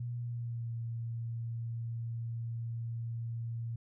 sine tone with pitch glide, 120.3 to 115.87 Hz, B2 to A#2, -45 to -10 cents, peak -35 dBFS, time 0-3.76 s, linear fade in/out 5 ms, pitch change -65 cents, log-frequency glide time 0.16-0.74 s, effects none

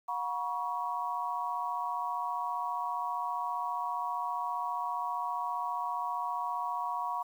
sine tone cluster, 722 / 961 / 1116 Hz, F#5 / B5 / C#6, -43 / -48 / +11 cents, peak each -38 / -34 / -36 dBFS, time 0.08-7.23 s, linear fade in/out 10 ms, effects 10-bit

